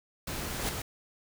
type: noise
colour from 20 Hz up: pink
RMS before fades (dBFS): -36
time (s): 0.27-0.82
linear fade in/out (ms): 5
type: noise with exponential growth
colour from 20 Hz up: pink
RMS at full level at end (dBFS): -29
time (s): 0.4-0.69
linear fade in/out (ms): 0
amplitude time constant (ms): 62
effects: none